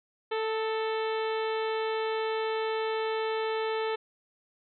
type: harmonic tone with a mistuned harmonic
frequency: 442 Hz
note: A4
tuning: 8 cents sharp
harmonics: 1 / 2 / 3 / 4 / 5 / 6 / 7 / 8 / 9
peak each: -29 / -35 / -39 / -41 / -43 / -45 / -46 / -47 / -48 dBFS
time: 0.31-3.96 s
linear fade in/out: 10 ms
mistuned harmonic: 3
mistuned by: -24 cents
effects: none